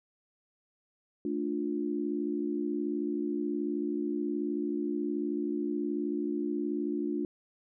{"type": "chord", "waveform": "sine", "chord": "D minor", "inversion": "second", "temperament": "just", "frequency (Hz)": [220.2, 293.7, 352.4], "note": ["A3", "D4", "F4"], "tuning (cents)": [2, 0, 16], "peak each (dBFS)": [-36, -32, -34], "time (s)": [1.25, 7.25], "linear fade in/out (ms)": 2, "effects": []}